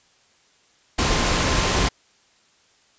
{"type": "tone in noise", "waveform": "sine", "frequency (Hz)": 1046.5, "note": "C6", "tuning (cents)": 0, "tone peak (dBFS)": -31, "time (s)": [0.98, 1.89], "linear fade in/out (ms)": 10, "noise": "pink", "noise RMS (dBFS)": -20, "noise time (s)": [0.98, 1.89], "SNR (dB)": -14, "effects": ["white hiss -59 dBFS RMS until 2.98 s", "resampled to 16000 Hz"]}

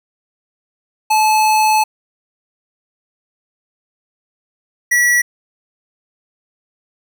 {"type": "tone pair in turn", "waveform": "square", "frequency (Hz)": [864, 1939.6], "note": ["A5", "B6"], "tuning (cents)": [-32, -32], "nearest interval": "octave + major second", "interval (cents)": 1400, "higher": "second", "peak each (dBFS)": -11, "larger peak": "neither", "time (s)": [[1.1, 1.84], [4.91, 5.22]], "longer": "first", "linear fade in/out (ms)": 10, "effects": []}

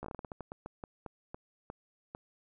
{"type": "slowing click train", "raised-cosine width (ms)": 1, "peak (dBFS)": -27, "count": 17, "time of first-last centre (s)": [0.03, 2.149], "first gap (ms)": 14, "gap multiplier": 1.26, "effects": []}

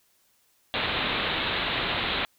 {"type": "low-pass noise", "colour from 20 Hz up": "white", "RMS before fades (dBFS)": -28, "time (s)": [0.74, 2.25], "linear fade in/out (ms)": 0, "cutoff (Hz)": 4000, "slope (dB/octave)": 96, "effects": ["white hiss -66 dBFS RMS until 2.38 s"]}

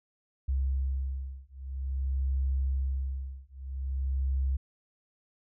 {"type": "beating tone pair", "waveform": "sine", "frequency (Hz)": [66.5, 67], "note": ["C2", "C2"], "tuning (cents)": [29, 42], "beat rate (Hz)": 0.5, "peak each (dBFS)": -31, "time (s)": [0.48, 4.57], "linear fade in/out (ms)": 10, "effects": []}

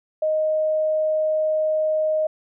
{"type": "tone", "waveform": "sine", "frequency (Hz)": 622.3, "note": "D#5", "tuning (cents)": 0, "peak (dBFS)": -18, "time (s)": [0.22, 2.27], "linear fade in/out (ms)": 5, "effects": []}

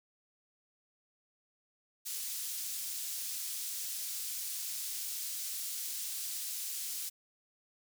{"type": "high-pass noise", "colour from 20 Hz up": "pink", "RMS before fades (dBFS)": -39, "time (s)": [2.05, 7.1], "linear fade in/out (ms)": 20, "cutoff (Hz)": 5800, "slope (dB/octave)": 12, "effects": []}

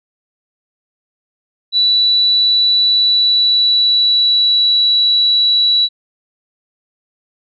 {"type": "tone with pitch glide", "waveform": "sine", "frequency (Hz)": [3951, 3926], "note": ["B7", "B7"], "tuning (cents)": [0, -11], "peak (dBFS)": -9, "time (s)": [1.72, 5.89], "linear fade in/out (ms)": 50, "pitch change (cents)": -11, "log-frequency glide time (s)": [2.9, 4.79], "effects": []}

